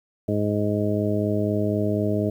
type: harmonic tone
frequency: 104.1 Hz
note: G#2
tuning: 5 cents sharp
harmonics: 1 / 2 / 3 / 4 / 5 / 6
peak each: -26 / -26 / -27 / -28 / -34 / -28 dBFS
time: 0.28-2.3 s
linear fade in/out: 5 ms
effects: 9-bit